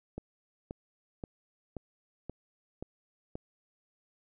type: click train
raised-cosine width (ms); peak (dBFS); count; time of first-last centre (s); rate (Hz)
2; -25; 7; 0.18-3.355; 1.89
effects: none